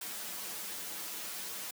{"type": "noise with comb filter", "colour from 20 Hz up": "white", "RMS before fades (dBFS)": -41, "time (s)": [0.01, 1.71], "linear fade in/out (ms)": 5, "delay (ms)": 7.6, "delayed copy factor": -1, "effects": ["high-pass 150 Hz 12 dB/octave"]}